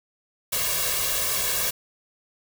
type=noise with comb filter; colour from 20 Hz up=white; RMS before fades=-25 dBFS; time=0.52-1.71 s; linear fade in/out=10 ms; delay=1.8 ms; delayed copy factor=+0.9; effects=none